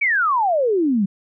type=exponential sweep; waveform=sine; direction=down; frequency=2349 to 185 Hz; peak=-15 dBFS; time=0.01-1.06 s; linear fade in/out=10 ms; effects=none